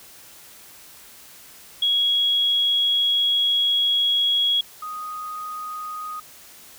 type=tone pair in turn; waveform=sine; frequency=3322 / 1244.3 Hz; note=G#7 / D#6; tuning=0 / 0 cents; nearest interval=octave + perfect fourth; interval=1700 cents; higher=first; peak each=-17 / -29 dBFS; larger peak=first; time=1.82-4.61 / 4.82-6.2 s; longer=first; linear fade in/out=5 ms; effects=white hiss -46 dBFS RMS until 6.78 s